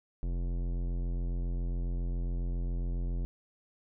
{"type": "tone with tanh clipping", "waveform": "sine", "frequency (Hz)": 43.65, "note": "F1", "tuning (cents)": 0, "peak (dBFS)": -32, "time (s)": [0.23, 3.25], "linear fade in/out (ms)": 0, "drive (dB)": 17, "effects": []}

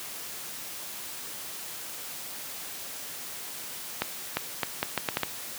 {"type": "accelerating click train", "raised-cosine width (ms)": 0.3, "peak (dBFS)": -9, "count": 8, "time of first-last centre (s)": [4.02, 5.233], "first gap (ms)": 350, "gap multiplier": 0.75, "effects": ["white hiss -39 dBFS RMS until 5.58 s", "high-pass 100 Hz 12 dB/octave"]}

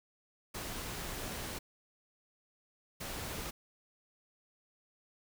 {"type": "noise bursts at uneven times", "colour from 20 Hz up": "pink", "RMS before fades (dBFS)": -41, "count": 2, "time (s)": [[0.54, 1.59], [3, 3.51]], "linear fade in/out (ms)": 10, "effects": []}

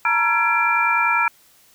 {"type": "tone cluster", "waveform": "sine", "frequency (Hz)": [899, 949, 1357, 1677, 2362], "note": ["A5", "A#5", "E6", "G#6", "D7"], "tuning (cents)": [37, 31, 50, 16, 9], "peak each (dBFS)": [-26, -22, -20, -26, -20], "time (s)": [0.05, 1.28], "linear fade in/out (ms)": 2, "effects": ["white hiss -54 dBFS RMS until 1.74 s"]}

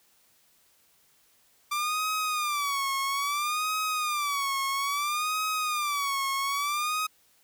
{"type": "tone with vibrato", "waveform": "sawtooth", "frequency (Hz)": 1174.7, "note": "D6", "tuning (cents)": 0, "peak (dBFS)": -23, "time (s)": [1.71, 7.07], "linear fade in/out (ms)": 10, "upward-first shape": "sine", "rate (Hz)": 0.6, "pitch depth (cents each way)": 130, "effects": ["white hiss -64 dBFS RMS until 7.43 s"]}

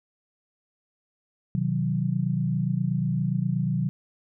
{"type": "tone cluster", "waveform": "sine", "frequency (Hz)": [128.2, 157.5, 185.2], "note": ["C3", "D#3", "F#3"], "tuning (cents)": [-35, 21, 2], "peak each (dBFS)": -27, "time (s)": [1.55, 3.89], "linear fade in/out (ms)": 0, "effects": []}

